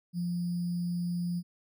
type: tone with sample-and-hold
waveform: sine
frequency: 174.61 Hz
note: F3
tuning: in tune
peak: -29 dBFS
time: 0.13-1.43 s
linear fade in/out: 50 ms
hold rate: 4900 Hz
effects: none